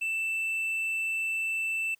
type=tone; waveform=triangle; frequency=2657 Hz; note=E7; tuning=13 cents sharp; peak=-26 dBFS; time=0.01-1.95 s; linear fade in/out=10 ms; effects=white hiss -69 dBFS RMS until 1.99 s